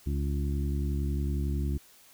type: harmonic tone with a mistuned harmonic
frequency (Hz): 71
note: C#2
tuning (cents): +42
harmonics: 1 / 2 / 3 / 4 / 5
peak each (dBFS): -28 / -34 / -38 / -40 / -42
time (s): 0.06-1.78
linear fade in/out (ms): 10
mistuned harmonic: 5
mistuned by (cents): -21
effects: white hiss -57 dBFS RMS until 2.13 s